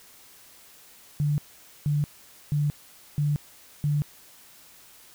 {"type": "tone bursts", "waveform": "sine", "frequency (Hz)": 146.83, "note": "D3", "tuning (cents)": 0, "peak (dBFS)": -21, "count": 5, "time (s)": [1.2, 4.02], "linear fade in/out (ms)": 0, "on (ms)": 180, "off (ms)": 480, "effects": ["white hiss -52 dBFS RMS until 5.14 s"]}